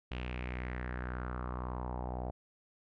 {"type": "tone with low-pass filter sweep", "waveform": "sawtooth", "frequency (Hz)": 61.9, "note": "B1", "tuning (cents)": 5, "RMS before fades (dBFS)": -39, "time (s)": [0.11, 2.31], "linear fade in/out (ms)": 5, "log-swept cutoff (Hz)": [2900, 710], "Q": 4, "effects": []}